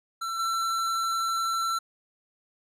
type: tone with level steps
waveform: square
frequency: 1344 Hz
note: E6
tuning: 33 cents sharp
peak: -30 / -26 dBFS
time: 0.21-1.79 s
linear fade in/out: 10 ms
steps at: 0.39 s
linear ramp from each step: 5 ms
effects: low-pass 11000 Hz 12 dB/octave